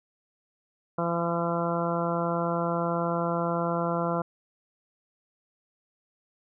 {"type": "harmonic tone", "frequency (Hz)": 169.9, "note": "F3", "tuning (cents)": -47, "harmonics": [1, 2, 3, 4, 5, 6, 7, 8], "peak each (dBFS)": [-30, -34, -31, -32, -38, -34, -38, -35], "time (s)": [0.98, 4.22], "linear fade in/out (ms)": 5, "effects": []}